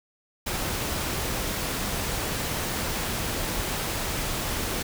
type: noise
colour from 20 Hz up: pink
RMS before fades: -29 dBFS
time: 0.46-4.83 s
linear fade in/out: 10 ms
effects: none